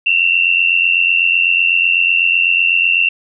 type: tone pair together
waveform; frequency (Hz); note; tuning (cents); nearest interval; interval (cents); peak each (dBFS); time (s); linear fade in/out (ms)
sine; 2675 / 2763; E7 / F7; +25 / -19; minor second; 56; -13; 0.06-3.09; 5
effects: none

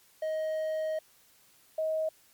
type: tone pair in turn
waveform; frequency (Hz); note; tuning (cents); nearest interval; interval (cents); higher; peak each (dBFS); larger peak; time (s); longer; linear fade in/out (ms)
triangle / sine; 628 / 632; D#5 / D#5; +16 / +27; unison; 11; second; -27; neither; 0.22-0.99 / 1.78-2.09; first; 5
effects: white hiss -62 dBFS RMS until 2.33 s + MP3 96 kbps

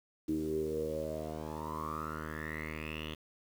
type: tone with low-pass filter sweep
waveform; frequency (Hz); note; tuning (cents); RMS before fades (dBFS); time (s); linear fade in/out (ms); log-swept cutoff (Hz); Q
10% pulse; 77.78; D#2; 0; -38; 0.28-3.15; 10; 310 to 3200; 9.3
effects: 9-bit

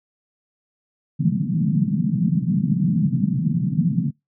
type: band-pass noise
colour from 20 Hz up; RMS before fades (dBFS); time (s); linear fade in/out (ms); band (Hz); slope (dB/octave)
pink; -20; 1.19-4.11; 20; 140 to 220; 48
effects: noise-tail reverb RT60 0.2 s tail -26 dB re dry

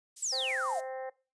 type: high-pass noise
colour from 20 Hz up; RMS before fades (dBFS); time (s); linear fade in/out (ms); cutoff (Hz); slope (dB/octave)
white; -44; 0.16-0.81; 10; 7200; 12
type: exponential sweep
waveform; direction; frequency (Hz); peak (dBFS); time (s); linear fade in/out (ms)
sine; down; 8110 to 620; -30; 0.22-0.8; 10
type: harmonic tone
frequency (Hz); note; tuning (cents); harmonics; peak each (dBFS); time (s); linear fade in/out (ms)
261.6; C4; 0; 2 / 3 / 4 / 5 / 6 / 7 / 8; -38 / -41 / -54 / -57 / -58 / -50 / -60; 0.32-1.1; 10
effects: noise-tail reverb RT60 0.3 s tail -19 dB re dry + resampled to 22050 Hz

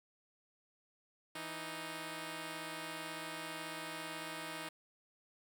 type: tone pair together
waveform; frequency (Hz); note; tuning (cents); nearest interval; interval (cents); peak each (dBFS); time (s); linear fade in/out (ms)
5% pulse; 164.81 / 311.5; E3 / D#4; 0 / +2; major seventh; 1102; -36 / -32; 1.35-4.69; 5
effects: none

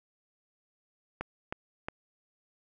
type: clicks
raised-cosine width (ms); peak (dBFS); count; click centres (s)
0.5; -19; 3; 1.21 / 1.525 / 1.885
effects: none

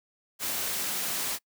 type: high-pass noise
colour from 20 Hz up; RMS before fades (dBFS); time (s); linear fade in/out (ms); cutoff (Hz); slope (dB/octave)
white; -31; 0.39-1.39; 50; 110; 12
effects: noise-tail reverb RT60 0.1 s tail -25 dB re dry

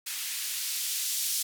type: noise with band-pass filter sweep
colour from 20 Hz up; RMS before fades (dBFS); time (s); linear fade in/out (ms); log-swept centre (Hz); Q
violet; -32; 0.06-1.43; 10; 2000 to 4400; 0.83
effects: none

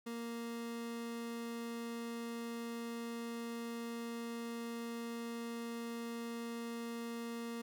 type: tone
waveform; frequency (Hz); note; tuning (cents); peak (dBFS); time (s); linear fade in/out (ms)
30% pulse; 233.1; A#3; 0; -38; 0.06-7.62; 10
effects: none

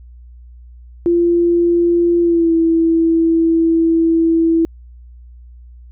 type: tone with pitch glide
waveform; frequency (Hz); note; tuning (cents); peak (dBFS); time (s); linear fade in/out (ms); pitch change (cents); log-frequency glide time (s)
sine; 343.8 to 329.2; F4 to E4; -27 to -2; -10; 1.06-4.65; 0; -75; 2.21-2.53
effects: added 60 Hz sine -36 dBFS peak until 5.91 s

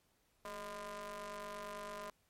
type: ring-modulated tone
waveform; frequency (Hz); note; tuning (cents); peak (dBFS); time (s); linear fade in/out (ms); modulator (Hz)
sawtooth; 198.9; G3; +25; -37; 0.45-2.1; 0; 820
effects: pink hiss -75 dBFS RMS until 2.29 s + MP3 64 kbps

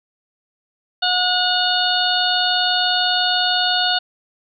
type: harmonic tone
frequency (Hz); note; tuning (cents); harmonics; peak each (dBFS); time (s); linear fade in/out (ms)
726; F#5; -33; 1 / 2 / 4 / 5 / 6; -22 / -22 / -22 / -22 / -22; 1.02-3.99; 10
effects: none

